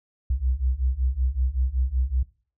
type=beating tone pair; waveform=sine; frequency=61.3 / 66.6 Hz; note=B1 / C2; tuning=-12 / +31 cents; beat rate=5.3 Hz; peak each=-25 / -24 dBFS; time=0.3-2.23 s; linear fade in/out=5 ms; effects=noise-tail reverb RT60 0.4 s tail -19 dB re dry